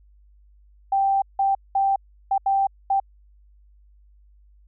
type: tone bursts at uneven times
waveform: sine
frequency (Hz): 784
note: G5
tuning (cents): 0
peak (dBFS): -17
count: 6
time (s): 0.92-1.22 / 1.39-1.55 / 1.75-1.96 / 2.31-2.38 / 2.46-2.67 / 2.9-3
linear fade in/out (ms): 5
effects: added 50 Hz sine -51 dBFS peak until 4.67 s